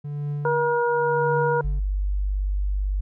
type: tone with tremolo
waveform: triangle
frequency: 145.7 Hz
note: D3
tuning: 13 cents flat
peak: -22 dBFS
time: 0.04-1.8 s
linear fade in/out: 10 ms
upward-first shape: triangle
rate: 0.93 Hz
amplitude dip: 100%
type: harmonic tone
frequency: 477.1 Hz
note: A#4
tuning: 40 cents sharp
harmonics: 1 / 2 / 3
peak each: -21 / -24 / -28 dBFS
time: 0.45-1.61 s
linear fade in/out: 2 ms
type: tone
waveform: sine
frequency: 49 Hz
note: G1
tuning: in tune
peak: -21 dBFS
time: 1.64-3.01 s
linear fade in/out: 10 ms
effects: none